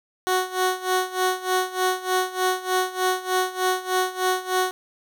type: tone with tremolo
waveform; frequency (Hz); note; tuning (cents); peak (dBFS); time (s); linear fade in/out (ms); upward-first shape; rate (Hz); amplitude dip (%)
15% pulse; 370; F#4; 0; -12; 0.27-4.71; 0; sine; 3.3; 85
effects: none